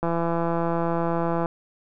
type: click train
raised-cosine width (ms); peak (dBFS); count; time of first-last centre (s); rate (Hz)
1; -12; 241; 0.03-1.459; 168
effects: none